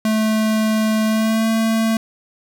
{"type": "tone with pitch glide", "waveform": "square", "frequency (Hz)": [217.8, 223.5], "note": ["A3", "A3"], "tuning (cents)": [-17, 27], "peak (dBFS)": -16, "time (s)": [0.05, 1.97], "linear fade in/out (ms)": 2, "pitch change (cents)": 44, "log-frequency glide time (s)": [1.06, 1.48], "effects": ["7-bit"]}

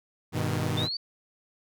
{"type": "chord", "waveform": "sawtooth", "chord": "G augmented", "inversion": "none", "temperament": "equal with one note detuned", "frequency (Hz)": [100.17, 123.47, 155.56], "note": ["G2", "B2", "D#3"], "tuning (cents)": [38, 0, 0], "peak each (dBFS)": -27, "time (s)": [0.32, 0.89], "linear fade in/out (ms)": 50}
{"type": "exponential sweep", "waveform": "sine", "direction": "up", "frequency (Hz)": [3519, 4655], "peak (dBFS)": -29, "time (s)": [0.77, 0.97], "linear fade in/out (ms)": 5}
{"effects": []}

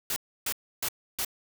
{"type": "noise bursts", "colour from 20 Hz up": "white", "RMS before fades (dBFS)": -30, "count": 4, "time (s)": [0.1, 1.248], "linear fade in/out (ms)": 2, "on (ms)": 62, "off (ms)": 300, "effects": []}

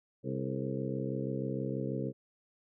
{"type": "harmonic tone with a mistuned harmonic", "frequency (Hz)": 66.3, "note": "C2", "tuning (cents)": 23, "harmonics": [2, 3, 4, 5, 6, 7, 8], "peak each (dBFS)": [-37, -39, -40, -41, -42, -42, -43], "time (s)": [0.23, 2.13], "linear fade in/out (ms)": 50, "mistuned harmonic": 6, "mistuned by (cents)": 78, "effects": []}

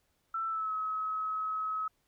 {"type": "tone with pitch glide", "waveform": "sine", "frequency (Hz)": [1332, 1281.4], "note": ["E6", "E6"], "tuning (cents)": [18, -49], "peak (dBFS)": -31, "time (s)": [0.34, 1.88], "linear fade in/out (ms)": 5, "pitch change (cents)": -67, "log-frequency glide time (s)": [0.47, 0.73], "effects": ["pink hiss -75 dBFS RMS until 2.07 s"]}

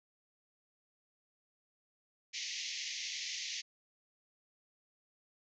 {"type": "band-pass noise", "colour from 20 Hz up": "white", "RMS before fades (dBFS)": -41, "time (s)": [2.33, 3.62], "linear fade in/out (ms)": 20, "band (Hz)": [1900, 6600], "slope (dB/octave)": 96, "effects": []}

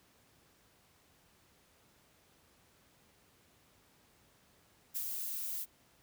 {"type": "noise with ADSR envelope", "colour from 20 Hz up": "violet", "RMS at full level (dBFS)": -36, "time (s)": [4.94, 5.66], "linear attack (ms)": 24, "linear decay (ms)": 49, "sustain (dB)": -3, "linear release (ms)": 40, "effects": ["pink hiss -67 dBFS RMS until 6.02 s", "high-pass 60 Hz 12 dB/octave"]}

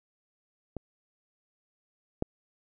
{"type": "clicks", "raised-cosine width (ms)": 2, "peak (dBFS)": [-22, -14], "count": 2, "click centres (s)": [0.767, 2.224], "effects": []}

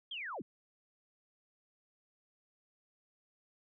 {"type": "linear sweep", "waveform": "sine", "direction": "down", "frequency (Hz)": [3331, 129.5], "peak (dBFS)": -39, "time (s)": [0.11, 0.42], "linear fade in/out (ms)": 5, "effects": []}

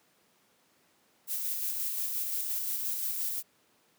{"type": "noise with tremolo", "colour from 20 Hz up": "violet", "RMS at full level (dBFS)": -32, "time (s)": [1.27, 3.43], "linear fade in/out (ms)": 50, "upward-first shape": "square", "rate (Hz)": 5.7, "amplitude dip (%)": 25, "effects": ["pink hiss -67 dBFS RMS until 3.98 s", "high-pass 200 Hz 12 dB/octave"]}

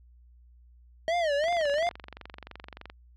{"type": "tone with vibrato", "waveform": "square", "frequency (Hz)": 630, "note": "D#5", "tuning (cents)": 21, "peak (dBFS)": -25, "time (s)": [1.08, 1.89], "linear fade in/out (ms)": 0, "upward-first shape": "sine", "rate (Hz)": 2.8, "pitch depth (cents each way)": 190}
{"type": "click train", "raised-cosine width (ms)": 0.3, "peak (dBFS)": -25, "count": 35, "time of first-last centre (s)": [1.44, 2.899], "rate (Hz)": 23.3}
{"effects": ["added 60 Hz sine -53 dBFS peak until 3.16 s", "low-pass 4000 Hz 12 dB/octave"]}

